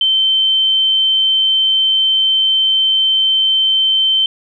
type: tone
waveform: sine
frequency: 3098 Hz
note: G7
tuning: 21 cents flat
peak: -10 dBFS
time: 0.01-4.26 s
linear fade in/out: 2 ms
effects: none